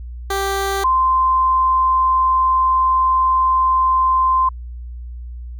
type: tone pair in turn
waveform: 15% pulse / sine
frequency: 392 / 1040.2 Hz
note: G4 / C6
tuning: 0 / -10 cents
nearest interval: octave + perfect fourth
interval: 1690 cents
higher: second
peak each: -12 dBFS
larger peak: neither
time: 0.3-0.84 / 0.84-4.49 s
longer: second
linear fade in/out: 5 ms
effects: added 60 Hz sine -28 dBFS peak until 5.59 s